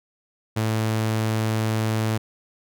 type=tone; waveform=sawtooth; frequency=110 Hz; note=A2; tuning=in tune; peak=-17 dBFS; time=0.56-2.18 s; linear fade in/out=10 ms; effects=none